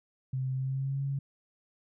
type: tone with pitch glide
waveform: sine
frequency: 130.81 to 138.19 Hz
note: C3 to C#3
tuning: 0 to -5 cents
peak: -29 dBFS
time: 0.33-1.19 s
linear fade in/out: 5 ms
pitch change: +95 cents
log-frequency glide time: 0.54-1.02 s
effects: none